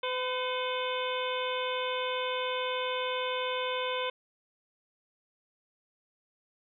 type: harmonic tone with a mistuned harmonic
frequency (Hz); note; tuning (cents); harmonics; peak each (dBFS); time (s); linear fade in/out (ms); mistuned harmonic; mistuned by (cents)
507; B4; +45; 1 / 2 / 3 / 4 / 5 / 6 / 7; -33 / -35 / -41 / -41 / -41 / -40 / -39; 0.03-4.1; 5; 4; +120
effects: none